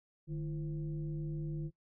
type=tone with frequency modulation; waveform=sine; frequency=151.5 Hz; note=D#3; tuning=46 cents flat; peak=-35 dBFS; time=0.27-1.71 s; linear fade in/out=50 ms; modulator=185 Hz; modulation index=0.63; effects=noise-tail reverb RT60 0.1 s tail -20 dB re dry